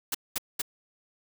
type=noise bursts; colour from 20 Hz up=white; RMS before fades=-29 dBFS; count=3; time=0.12-0.618 s; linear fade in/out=5 ms; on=26 ms; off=210 ms; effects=none